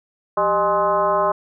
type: tone with frequency modulation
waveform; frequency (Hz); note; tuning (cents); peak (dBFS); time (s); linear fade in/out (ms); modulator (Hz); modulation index
sine; 831; G#5; +1; -15; 0.37-1.32; 5; 219; 1.8
effects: none